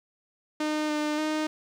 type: tone with pitch steps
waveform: sawtooth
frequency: 305.2 / 301.2 / 308.6 Hz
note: D#4 / D4 / D#4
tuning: -33 / +44 / -14 cents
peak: -22 dBFS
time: 0.6-1.47 s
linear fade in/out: 5 ms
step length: 290 ms
effects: low-pass 7000 Hz 12 dB/octave + 10-bit